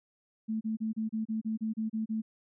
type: tone bursts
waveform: sine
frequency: 220 Hz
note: A3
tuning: in tune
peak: -29 dBFS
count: 11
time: 0.48-2.22 s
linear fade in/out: 20 ms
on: 130 ms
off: 31 ms
effects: none